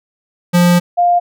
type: tone pair in turn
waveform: square / sine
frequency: 175.6 / 702.4 Hz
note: F3 / F5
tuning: +10 / +10 cents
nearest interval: 2 octaves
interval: 2400 cents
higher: second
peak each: -8 dBFS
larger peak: neither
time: 0.53-0.8 / 0.97-1.2 s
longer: first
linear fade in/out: 20 ms
effects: none